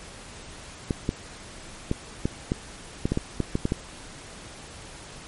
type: clicks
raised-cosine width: 3 ms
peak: -10 dBFS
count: 12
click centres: 0.908 / 1.091 / 1.914 / 2.255 / 2.519 / 3.055 / 3.12 / 3.174 / 3.403 / 3.554 / 3.654 / 3.721 s
effects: pink hiss -43 dBFS RMS until 5.27 s + MP3 48 kbps